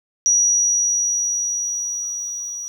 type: tone with level ramp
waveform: sine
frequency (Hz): 5800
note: F#8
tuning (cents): -35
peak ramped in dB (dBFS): -12 to -27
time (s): 0.26-2.68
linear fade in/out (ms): 0
effects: 8-bit